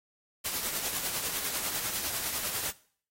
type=noise with tremolo; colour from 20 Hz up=white; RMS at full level=-31 dBFS; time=0.44-2.72 s; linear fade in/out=20 ms; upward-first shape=triangle; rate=10 Hz; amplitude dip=50%; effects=noise-tail reverb RT60 0.5 s tail -19 dB re dry + AAC 48 kbps